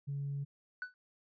sine tone, 140.8 Hz, C#3, 27 cents sharp, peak -34 dBFS, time 0.07-0.45 s, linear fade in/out 20 ms
triangle tone with exponential decay, 1490 Hz, F#6, 12 cents sharp, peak -31 dBFS, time 0.82-0.94 s, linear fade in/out 1 ms, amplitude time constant 26 ms
effects tanh soft clip ceiling -31 dBFS + resampled to 11025 Hz

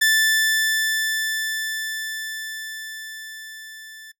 sawtooth tone with level ramp, 1760 Hz, A6, in tune, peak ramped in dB -11 to -36 dBFS, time 0.01-4.12 s, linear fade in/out 10 ms, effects noise-tail reverb RT60 0.1 s tail -19 dB re dry

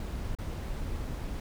brown noise with dropouts, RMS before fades -35 dBFS, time 0-1.4 s, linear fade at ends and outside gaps 2 ms, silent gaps 0.351-0.386 s, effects none

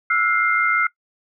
sine tone cluster, 1329 / 1435 / 2102 Hz, E6 / F6 / C7, +14 / +47 / +7 cents, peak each -20 dBFS, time 0.1-0.87 s, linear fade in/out 5 ms, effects noise-tail reverb RT60 0.1 s tail -21 dB re dry

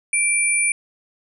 sine tone pair together, 2349 / 9396 Hz, D7 / D9, 0 / 0 cents, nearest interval 2 octaves, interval 2400 cents, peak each -19 / -19 dBFS, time 0.13-0.72 s, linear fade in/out 2 ms, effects none

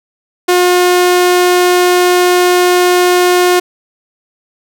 sawtooth tone, 358.5 Hz, F4, 45 cents sharp, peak -3 dBFS, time 0.48-3.6 s, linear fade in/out 10 ms, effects none

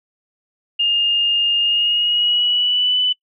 sine tone with pitch glide, 2826 to 2992 Hz, F7 to F#7, +20 to +19 cents, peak -14 dBFS, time 0.79-3.13 s, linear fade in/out 10 ms, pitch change +99 cents, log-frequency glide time 1.6-2.98 s, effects noise-tail reverb RT60 0.1 s tail -23 dB re dry

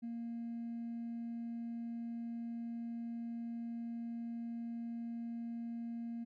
triangle tone with hard clipping, 233.1 Hz, A#3, in tune, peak -39 dBFS, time 0.02-6.25 s, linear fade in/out 20 ms, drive 2 dB, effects none

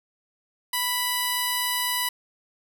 5% pulse tone with notch filter, 987.8 Hz, B5, in tune, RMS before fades -26 dBFS, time 0.73-2.09 s, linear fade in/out 5 ms, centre 6700 Hz, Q 1.2, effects none

